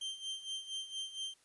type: tone with tremolo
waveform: 40% pulse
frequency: 3144 Hz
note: G7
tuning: 4 cents sharp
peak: -36 dBFS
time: 0.01-1.34 s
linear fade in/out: 5 ms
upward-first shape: sine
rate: 4.3 Hz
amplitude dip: 75%
effects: white hiss -69 dBFS RMS until 1.44 s + resampled to 24000 Hz